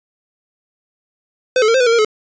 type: tone with pitch steps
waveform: square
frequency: 510 / 431.2 / 458.1 / 524 / 493 / 458.4 / 467.7 / 429.4 Hz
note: C5 / A4 / A#4 / C5 / B4 / A#4 / A#4 / A4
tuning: -44 / -35 / -30 / +2 / -3 / -29 / +6 / -42 cents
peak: -11 dBFS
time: 1.56-2.048 s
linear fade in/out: 2 ms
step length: 61 ms
effects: resampled to 16000 Hz